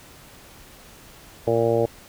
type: harmonic tone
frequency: 115.5 Hz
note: A#2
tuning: 16 cents flat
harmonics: 1 / 2 / 3 / 4 / 5 / 6 / 7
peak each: -27 / -31 / -25 / -21 / -23 / -31 / -32 dBFS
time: 1.47-1.86 s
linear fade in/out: 5 ms
effects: pink hiss -47 dBFS RMS until 2.08 s